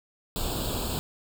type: noise with comb filter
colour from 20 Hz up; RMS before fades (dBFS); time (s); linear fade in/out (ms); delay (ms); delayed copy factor
pink; -30; 0.36-0.99; 0; 0.25; +0.9
effects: none